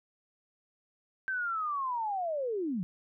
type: linear sweep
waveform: sine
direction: down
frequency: 1569 to 165.1 Hz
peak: -30 dBFS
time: 1.28-2.83 s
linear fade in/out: 0 ms
effects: none